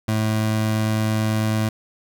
25% pulse tone, 109 Hz, A2, 16 cents flat, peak -15 dBFS, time 0.08-1.69 s, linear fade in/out 5 ms, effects none

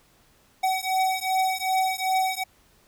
square beating tone pair, 754 / 756.6 Hz, F#5 / F#5, +32 / +38 cents, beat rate 2.6 Hz, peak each -26 dBFS, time 0.63-2.44 s, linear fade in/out 10 ms, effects pink hiss -60 dBFS RMS until 2.87 s

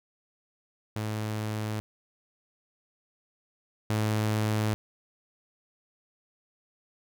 sawtooth tone pair in turn, 107.7 / 107.7 Hz, A2 / A2, -37 / -37 cents, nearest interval unison, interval 0 cents, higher neither, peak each -26 / -21 dBFS, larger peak second, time 0.96-1.8 / 3.9-4.74 s, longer neither, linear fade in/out 0 ms, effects none

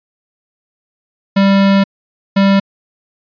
square tone bursts at uneven times, 196.5 Hz, G3, 4 cents sharp, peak -8 dBFS, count 2, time 1.36-1.84 / 2.36-2.6 s, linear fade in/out 10 ms, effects resampled to 11025 Hz

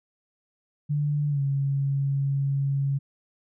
sine tone with pitch glide, 146.83 to 138.59 Hz, D3 to C#3, 0 to 0 cents, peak -22 dBFS, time 0.89-2.99 s, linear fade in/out 20 ms, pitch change -100 cents, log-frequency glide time 1.29-1.41 s, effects none

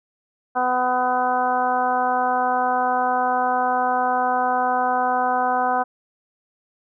harmonic tone, 251.1 Hz, B3, 29 cents sharp, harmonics 1 / 2 / 3 / 4 / 5 / 6, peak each -31 / -28 / -20 / -25 / -27 / -29 dBFS, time 0.55-5.84 s, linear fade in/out 20 ms, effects none

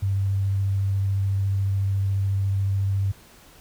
sine tone with vibrato, 98 Hz, G2, in tune, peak -20 dBFS, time 0.02-3.12 s, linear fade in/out 10 ms, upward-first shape sine, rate 14 Hz, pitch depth 11 cents each way, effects pink hiss -51 dBFS RMS until 3.6 s

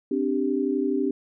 sine chord, C suspended second, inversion none, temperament equal, 261.6 / 293.7 / 392 Hz, C4 / D4 / G4, 0 / 0 / 0 cents, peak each -26 dBFS, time 0.11-1.11 s, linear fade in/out 5 ms, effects none

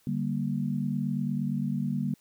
sine chord, G minor, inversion second, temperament just, 147 / 196 / 235.2 Hz, D3 / G3 / Bb3, +2 / 0 / +16 cents, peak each -31 dBFS, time 0.07-2.14 s, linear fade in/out 2 ms, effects white hiss -65 dBFS RMS until 2.2 s

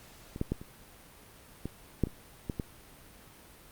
clicks, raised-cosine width 3 ms, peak -26 / -16 / -16 / -29 / -22 / -12 / -25 / -19 / -19 dBFS, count 9, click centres 0.361 / 0.414 / 0.52 / 0.615 / 1.656 / 2.037 / 2.071 / 2.498 / 2.598 s, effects pink hiss -54 dBFS RMS until 3.71 s + Opus 48 kbps

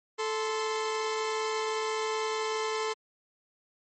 sawtooth tone pair together, 437.8 / 1042.3 Hz, A4 / C6, -9 / -7 cents, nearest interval octave + minor third, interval 1502 cents, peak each -26 / -31 dBFS, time 0.18-2.94 s, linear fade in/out 20 ms, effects low-pass 10000 Hz 12 dB/octave + MP3 32 kbps

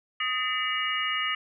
sine tone cluster, 1250 / 1791 / 2029 / 2278 / 2871 Hz, D#6 / A6 / B6 / C#7 / F7, +8 / +30 / +46 / +47 / +47 cents, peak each -31 / -34 / -33 / -34 / -30 dBFS, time 0.2-1.35 s, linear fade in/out 5 ms, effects none

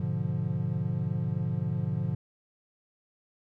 triangle chord, G# diminished seventh, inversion none, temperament equal, 103.83 / 123.47 / 146.83 / 174.61 Hz, G#2 / B2 / D3 / F3, 0 / 0 / 0 / 0 cents, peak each -32 / -31 / -30 / -31 dBFS, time 0-2.15 s, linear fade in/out 5 ms, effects none

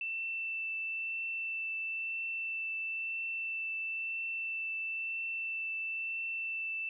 sine tone with vibrato, 2667 Hz, E7, 20 cents sharp, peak -34 dBFS, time 0.01-6.89 s, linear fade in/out 2 ms, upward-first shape triangle, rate 1 Hz, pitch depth 10 cents each way, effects none

